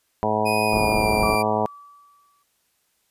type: harmonic tone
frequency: 107.4 Hz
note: A2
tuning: 41 cents flat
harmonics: 1 / 2 / 3 / 4 / 5 / 6 / 7 / 8 / 9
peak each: -32 / -28 / -34 / -27 / -29 / -26 / -26 / -30 / -26 dBFS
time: 0.23-1.66 s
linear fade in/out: 0 ms
type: tone with pitch glide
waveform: 35% pulse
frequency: 2490 to 2367 Hz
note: D#7 to D7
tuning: +1 to +13 cents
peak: -23 dBFS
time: 0.45-1.43 s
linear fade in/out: 20 ms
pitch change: -88 cents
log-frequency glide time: 0.66-1.08 s
type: low-pass noise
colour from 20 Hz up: pink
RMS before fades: -27 dBFS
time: 0.72-1.36 s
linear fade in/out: 10 ms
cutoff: 1100 Hz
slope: 48 dB/octave
type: tone with exponential decay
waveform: sine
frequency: 1152 Hz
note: D6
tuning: 34 cents flat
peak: -23 dBFS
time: 1.23-2.43 s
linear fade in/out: 1 ms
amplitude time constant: 260 ms
effects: white hiss -68 dBFS RMS until 3.1 s + resampled to 32000 Hz